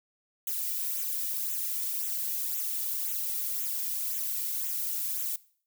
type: noise with flanger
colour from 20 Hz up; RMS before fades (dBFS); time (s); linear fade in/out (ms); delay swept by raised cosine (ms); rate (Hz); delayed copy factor
violet; -32; 0.47-5.36; 2; 0.2 to 1.9; 1.9; -0.65
effects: noise-tail reverb RT60 0.5 s tail -20 dB re dry